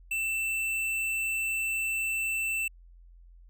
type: tone with tanh clipping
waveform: sine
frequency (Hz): 2668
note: E7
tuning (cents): +20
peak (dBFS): -29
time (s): 0.11-2.68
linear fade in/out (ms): 5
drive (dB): 16
effects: added 43 Hz sine -50 dBFS peak until 3.49 s